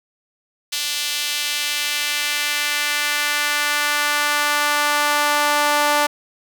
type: tone with high-pass filter sweep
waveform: sawtooth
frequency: 293.7 Hz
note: D4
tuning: in tune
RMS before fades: -20 dBFS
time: 0.72-6.07 s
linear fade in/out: 10 ms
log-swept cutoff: 3500 to 810 Hz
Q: 1.3
effects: none